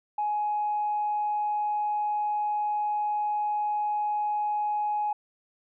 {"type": "tone", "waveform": "sine", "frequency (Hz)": 838, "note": "G#5", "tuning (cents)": 15, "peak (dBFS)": -24, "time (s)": [0.18, 5.13], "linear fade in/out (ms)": 5, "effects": ["tanh soft clip ceiling -20 dBFS"]}